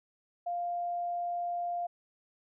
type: tone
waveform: sine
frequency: 699 Hz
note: F5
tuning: 1 cent sharp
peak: -31 dBFS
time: 0.46-1.87 s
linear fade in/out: 10 ms
effects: none